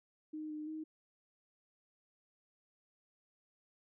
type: tone with pitch steps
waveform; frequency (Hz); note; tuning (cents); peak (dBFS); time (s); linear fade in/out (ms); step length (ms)
sine; 308.6 / 304.3 / 313.1; D#4 / D#4 / D#4; -14 / -38 / +11; -40; 0.33-0.84; 10; 170
effects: none